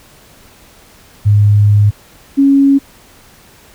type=tone pair in turn; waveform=sine; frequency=103.4 / 276.5 Hz; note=G#2 / C#4; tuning=-7 / -4 cents; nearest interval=octave + perfect fourth; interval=1703 cents; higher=second; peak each=-5 dBFS; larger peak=neither; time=1.25-1.91 / 2.37-2.79 s; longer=first; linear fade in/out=20 ms; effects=pink hiss -43 dBFS RMS until 3.74 s